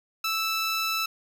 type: tone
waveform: 15% pulse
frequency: 1318.5 Hz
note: E6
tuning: in tune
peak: -19 dBFS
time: 0.24-1.06 s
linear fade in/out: 5 ms
effects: none